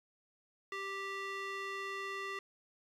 square tone with band-pass filter, 392 Hz, G4, in tune, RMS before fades -41 dBFS, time 0.72-2.39 s, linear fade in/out 2 ms, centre 1900 Hz, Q 1.3, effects 12-bit

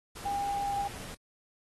sine tone in noise, 803 Hz, G5, 41 cents sharp, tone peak -29 dBFS, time 0.25-0.88 s, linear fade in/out 10 ms, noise pink, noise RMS -44 dBFS, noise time 0.15-1.15 s, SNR +12 dB, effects AAC 32 kbps

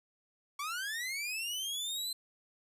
sawtooth linear sweep, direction up, 1108.7 to 4100 Hz, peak -32 dBFS, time 0.59-2.13 s, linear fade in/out 5 ms, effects resampled to 32000 Hz

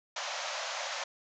pink band-pass noise, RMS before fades -37 dBFS, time 0.16-1.04 s, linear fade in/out 5 ms, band 540 to 7000 Hz, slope 96 dB/octave, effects none

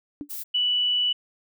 sine tone with exponential decay, 290 Hz, D4, 22 cents flat, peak -26 dBFS, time 0.21-0.29 s, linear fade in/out 0 ms, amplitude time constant 17 ms
violet noise, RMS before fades -34 dBFS, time 0.29-0.44 s, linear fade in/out 20 ms
sine tone, 2960 Hz, F#7, in tune, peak -20 dBFS, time 0.54-1.13 s, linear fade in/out 10 ms
effects none

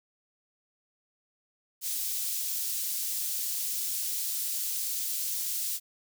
white high-pass noise, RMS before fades -32 dBFS, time 1.81-5.8 s, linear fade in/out 50 ms, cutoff 4800 Hz, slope 12 dB/octave, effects none

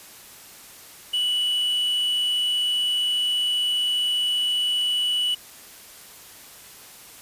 triangle tone with quantisation, 2955 Hz, F#7, 3 cents flat, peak -19 dBFS, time 1.13-5.35 s, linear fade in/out 10 ms, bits 7, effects white hiss -45 dBFS RMS until 7.21 s + resampled to 32000 Hz

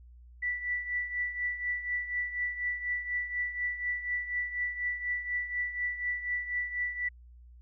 sine tone with tremolo, 1966 Hz, B6, 8 cents flat, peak -27 dBFS, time 0.42-7.09 s, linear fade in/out 10 ms, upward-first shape triangle, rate 4.1 Hz, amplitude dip 75%, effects added 60 Hz sine -50 dBFS peak until 7.61 s

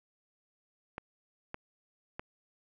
clicks, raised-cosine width 0.5 ms, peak -23 dBFS, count 3, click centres 0.981 / 1.544 / 2.195 s, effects none

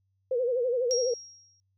sine tone with vibrato, 493.9 Hz, B4, in tune, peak -24 dBFS, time 0.31-1.14 s, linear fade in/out 5 ms, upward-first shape sine, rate 12 Hz, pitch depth 100 cents each way
sine tone with exponential decay, 5610 Hz, F8, 7 cents sharp, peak -25 dBFS, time 0.91-1.6 s, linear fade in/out 0 ms, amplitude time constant 150 ms
effects added 96 Hz sine -70 dBFS peak until 1.77 s

